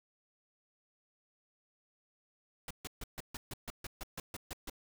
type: noise bursts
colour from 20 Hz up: pink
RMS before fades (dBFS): -42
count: 13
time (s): 2.68-4.698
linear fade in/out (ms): 2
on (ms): 26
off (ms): 140
effects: none